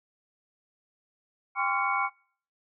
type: tone cluster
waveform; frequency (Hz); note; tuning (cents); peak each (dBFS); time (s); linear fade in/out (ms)
sine; 795 / 1039 / 1127 / 1383 / 2229; G5 / C6 / C#6 / F6 / C#7; +24 / -12 / +28 / -17 / +9; -31; 1.55-2.1; 50
effects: noise-tail reverb RT60 0.5 s tail -25 dB re dry